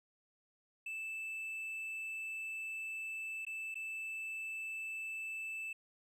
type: tone with dropouts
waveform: triangle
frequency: 2637 Hz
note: E7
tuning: in tune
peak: -38 dBFS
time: 0.86-5.73 s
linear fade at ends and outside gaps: 5 ms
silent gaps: 3.451-3.466 / 3.744-3.754 s
effects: none

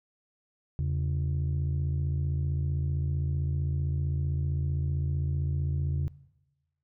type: tone pair together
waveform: sine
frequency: 83.29 / 138.8 Hz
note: E2 / C#3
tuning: +18 / +3 cents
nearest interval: major sixth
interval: 885 cents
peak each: -27 dBFS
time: 0.79-6.08 s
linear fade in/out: 0 ms
effects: noise-tail reverb RT60 1.0 s tail -20 dB re dry + tanh soft clip ceiling -23 dBFS

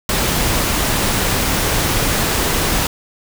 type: noise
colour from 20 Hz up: pink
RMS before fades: -17 dBFS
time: 0.09-2.87 s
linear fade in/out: 2 ms
effects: none

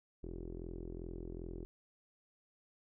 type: tone with low-pass filter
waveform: sawtooth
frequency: 42.56 Hz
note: F1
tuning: 44 cents flat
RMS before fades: -45 dBFS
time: 0.23-1.65 s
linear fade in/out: 0 ms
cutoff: 370 Hz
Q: 5.7
effects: none

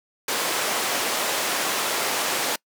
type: band-pass noise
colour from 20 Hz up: pink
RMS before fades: -25 dBFS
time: 0.28-2.56 s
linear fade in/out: 5 ms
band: 460 to 14000 Hz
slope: 12 dB/octave
effects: noise-tail reverb RT60 0.1 s tail -25 dB re dry

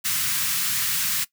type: band-stop noise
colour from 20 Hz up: white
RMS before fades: -24 dBFS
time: 0.04-1.25 s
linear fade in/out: 20 ms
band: 200 to 1200 Hz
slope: 24 dB/octave
effects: noise-tail reverb RT60 0.1 s tail -19 dB re dry + high-pass 100 Hz 12 dB/octave

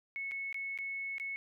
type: tone with dropouts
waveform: sine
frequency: 2200 Hz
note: C#7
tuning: 14 cents flat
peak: -36 dBFS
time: 0.16-1.36 s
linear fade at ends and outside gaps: 0 ms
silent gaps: 0.312-0.318 / 0.527-0.544 / 0.776-0.787 / 1.182-1.199 s
effects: none

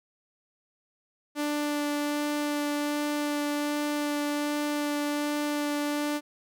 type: tone with vibrato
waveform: sawtooth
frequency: 293.7 Hz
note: D4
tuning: in tune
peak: -23 dBFS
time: 1.35-6.21 s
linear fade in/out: 50 ms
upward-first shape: sine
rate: 1.3 Hz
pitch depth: 8 cents each way
effects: none

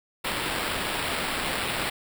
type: noise with sample-and-hold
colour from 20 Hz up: violet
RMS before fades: -29 dBFS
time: 0.24-1.9 s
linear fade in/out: 10 ms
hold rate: 6300 Hz
effects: none

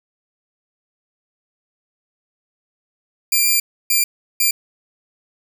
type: tone bursts at uneven times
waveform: 5% pulse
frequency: 2379 Hz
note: D7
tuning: 22 cents sharp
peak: -4 dBFS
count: 3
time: 3.32-3.6 / 3.9-4.04 / 4.4-4.51 s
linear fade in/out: 5 ms
effects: none

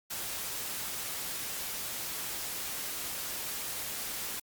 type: noise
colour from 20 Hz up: white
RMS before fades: -37 dBFS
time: 0.1-4.4 s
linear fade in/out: 10 ms
effects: Opus 48 kbps

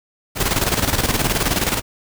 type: noise with tremolo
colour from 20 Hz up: pink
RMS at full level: -17 dBFS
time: 0.35-1.82 s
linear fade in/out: 50 ms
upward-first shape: square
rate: 19 Hz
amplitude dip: 60%
effects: none

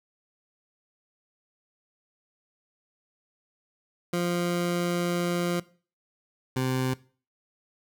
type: tone pair in turn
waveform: 20% pulse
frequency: 174.61 / 129.53 Hz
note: F3 / C3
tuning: 0 / -17 cents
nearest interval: perfect fourth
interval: 517 cents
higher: first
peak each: -20 dBFS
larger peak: neither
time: 4.13-5.6 / 6.56-6.94 s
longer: first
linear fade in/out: 5 ms
effects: noise-tail reverb RT60 0.4 s tail -20 dB re dry

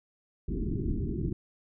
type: low-pass noise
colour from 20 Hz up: pink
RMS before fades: -31 dBFS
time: 0.48-1.33 s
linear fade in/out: 5 ms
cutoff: 400 Hz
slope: 96 dB/octave
effects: none

